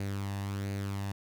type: tone with flanger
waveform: sawtooth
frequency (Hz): 99.2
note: G2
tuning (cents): +21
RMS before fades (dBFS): -35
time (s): 0-1.12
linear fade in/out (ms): 5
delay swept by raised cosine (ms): 0.45 to 1.12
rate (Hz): 1.4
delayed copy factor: +0.5
effects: none